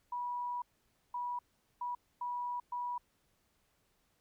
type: tone bursts at uneven times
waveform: sine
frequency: 975 Hz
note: B5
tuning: 23 cents flat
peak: -35 dBFS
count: 5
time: 0.12-0.62 / 1.14-1.39 / 1.81-1.95 / 2.21-2.6 / 2.72-2.98 s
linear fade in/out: 5 ms
effects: pink hiss -75 dBFS RMS until 4.2 s